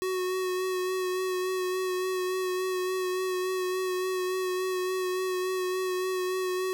square tone with vibrato, 370 Hz, F#4, in tune, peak -28 dBFS, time 0.02-6.73 s, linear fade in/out 0 ms, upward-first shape sine, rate 3.5 Hz, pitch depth 21 cents each way, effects none

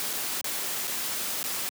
white noise with dropouts, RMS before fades -31 dBFS, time 0-1.69 s, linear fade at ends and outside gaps 0 ms, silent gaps 0.13-0.134 / 0.411-0.443 / 0.872-0.877 / 1.43-1.44 s, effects high-pass 150 Hz 12 dB/octave

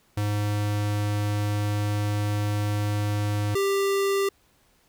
square tone pair in turn, 103.83 / 394.7 Hz, G#2 / G4, 0 / +12 cents, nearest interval octave + major seventh, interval 2312 cents, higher second, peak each -24 / -22 dBFS, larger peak second, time 0.17-3.55 / 3.55-4.29 s, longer first, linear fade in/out 5 ms, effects pink hiss -63 dBFS RMS until 4.88 s

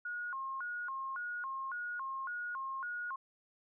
sine tone with vibrato, 1244.5 Hz, D#6, in tune, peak -37 dBFS, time 0.05-3.16 s, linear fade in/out 5 ms, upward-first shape square, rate 1.8 Hz, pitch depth 260 cents each way, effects none

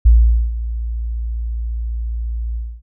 sine tone with ADSR envelope, 57.3 Hz, A#1, 29 cents flat, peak -4 dBFS, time 0.05-2.82 s, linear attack 11 ms, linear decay 450 ms, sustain -15 dB, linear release 260 ms, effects none

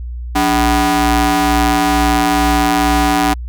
sawtooth ring-modulated tone, 233.1 Hz, A#3, in tune, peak -4 dBFS, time 0.35-3.34 s, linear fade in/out 10 ms, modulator 524 Hz, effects added 60 Hz sine -22 dBFS peak until 3.48 s

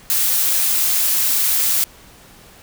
blue noise, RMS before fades -17 dBFS, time 0.1-1.84 s, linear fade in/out 0 ms, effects pink hiss -45 dBFS RMS until 2.62 s

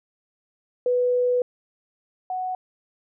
sine tone pair in turn, 494.3 / 740.6 Hz, B4 / F#5, +1 / +1 cents, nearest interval perfect fifth, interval 700 cents, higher second, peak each -18 / -25 dBFS, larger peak first, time 0.86-1.42 / 2.3-2.55 s, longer first, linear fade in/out 2 ms, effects none

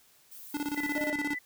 violet noise, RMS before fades -47 dBFS, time 0.31-1.11 s, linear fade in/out 10 ms
square tone with tremolo, 292.2 Hz, D4, 9 cents flat, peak -30 dBFS, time 0.54-1.35 s, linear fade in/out 5 ms, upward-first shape square, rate 17 Hz, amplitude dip 75%
sine tone with vibrato, 1999 Hz, B6, 20 cents sharp, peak -33 dBFS, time 0.76-1.39 s, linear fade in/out 10 ms, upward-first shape sine, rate 8.1 Hz, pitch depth 11 cents each way
triangle tone, 606 Hz, D#5, 46 cents flat, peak -32 dBFS, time 0.96-1.13 s, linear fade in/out 2 ms
effects white hiss -62 dBFS RMS until 1.45 s

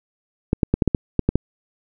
clicks, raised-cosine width 3 ms, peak -3 dBFS, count 9, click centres 0.531 / 0.632 / 0.74 / 0.822 / 0.877 / 0.948 / 1.193 / 1.29 / 1.356 s, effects none

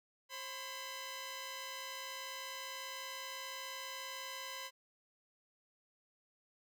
10% pulse tone pair together, 535 / 1009.9 Hz, C5 / B5, +38 / +38 cents, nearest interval major seventh, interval 1100 cents, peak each -40 / -36 dBFS, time 0.29-4.71 s, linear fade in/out 50 ms, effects none

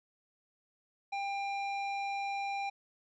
square tone with band-pass filter, 796 Hz, G5, 26 cents sharp, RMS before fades -36 dBFS, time 1.12-2.7 s, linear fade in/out 10 ms, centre 1600 Hz, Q 1.2, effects resampled to 16000 Hz

